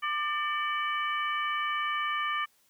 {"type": "harmonic tone with a mistuned harmonic", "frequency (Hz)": 596, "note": "D5", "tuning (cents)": 25, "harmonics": [2, 3, 4, 5], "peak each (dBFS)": [-30, -34, -36, -38], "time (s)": [0.02, 2.46], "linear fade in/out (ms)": 20, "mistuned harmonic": 4, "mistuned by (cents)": -65, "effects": ["white hiss -67 dBFS RMS until 2.69 s"]}